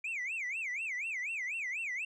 sine tone with vibrato, 2309 Hz, D7, 30 cents flat, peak -32 dBFS, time 0.04-2.05 s, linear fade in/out 5 ms, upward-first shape sine, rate 4.1 Hz, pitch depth 290 cents each way, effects tanh soft clip ceiling -33 dBFS

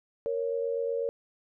sine tone pair together, 466.2 / 554.4 Hz, A#4 / C#5, 0 / 0 cents, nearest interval minor third, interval 300 cents, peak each -29 / -32 dBFS, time 0.26-1.09 s, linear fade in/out 0 ms, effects none

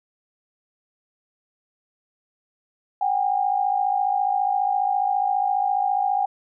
sine tone pair together, 751 / 805.7 Hz, F#5 / G5, +26 / +47 cents, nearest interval minor second, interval 121 cents, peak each -23 / -21 dBFS, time 3.01-6.26 s, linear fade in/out 5 ms, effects none

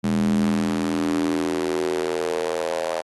square tone with high-pass filter sweep, 41.2 Hz, E1, in tune, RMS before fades -23 dBFS, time 0.03-3.02 s, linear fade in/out 20 ms, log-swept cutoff 180 to 590 Hz, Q 5.1, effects AAC 32 kbps

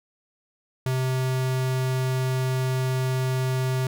square tone, 129.7 Hz, C3, 15 cents flat, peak -23 dBFS, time 0.86-3.87 s, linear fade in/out 2 ms, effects none

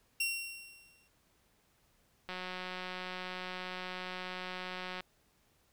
sawtooth tone with exponential decay, 2739 Hz, F7, 34 cents flat, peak -26 dBFS, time 0.2-1.08 s, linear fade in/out 5 ms, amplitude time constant 190 ms
click train, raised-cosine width 0.3 ms, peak -25 dBFS, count 498, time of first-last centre 2.29-5.006 s, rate 183 Hz
effects pink hiss -71 dBFS RMS until 5.72 s

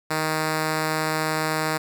5% pulse tone, 156.7 Hz, D#3, 13 cents sharp, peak -11 dBFS, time 0.1-1.78 s, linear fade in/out 10 ms, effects none

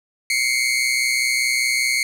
sawtooth tone pair together, 2109 / 2234 Hz, C7 / C#7, +13 / +13 cents, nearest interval minor second, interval 100 cents, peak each -17 dBFS, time 0.3-2.03 s, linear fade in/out 2 ms, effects low-pass 12000 Hz 12 dB/octave + 8-bit

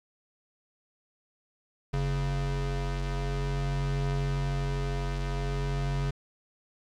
square tone pair together, 46.35 / 138.59 Hz, F#1 / C#3, +4 / 0 cents, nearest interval octave + perfect fifth, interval 1896 cents, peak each -31 / -31 dBFS, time 1.93-6.11 s, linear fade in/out 10 ms, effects low-pass 6000 Hz 12 dB/octave + 10-bit

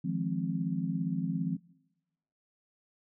sine chord, F minor seventh, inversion third, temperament just, 157.15 / 174.61 / 209.5 / 261.9 Hz, Eb3 / F3 / Ab3 / C4, +18 / 0 / +15 / +2 cents, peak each -35 / -32 / -37 / -36 dBFS, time 0.04-1.57 s, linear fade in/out 10 ms, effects noise-tail reverb RT60 1.0 s tail -24 dB re dry

